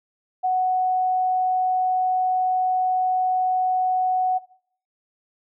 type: tone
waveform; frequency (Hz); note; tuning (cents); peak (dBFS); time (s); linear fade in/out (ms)
sine; 741; F#5; +2; -18; 0.43-4.39; 20
effects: noise-tail reverb RT60 0.6 s tail -18 dB re dry